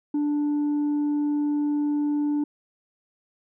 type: tone with tanh clipping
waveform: sine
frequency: 293.7 Hz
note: D4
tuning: in tune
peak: -22 dBFS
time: 0.14-2.44 s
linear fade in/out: 5 ms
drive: 2 dB
effects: none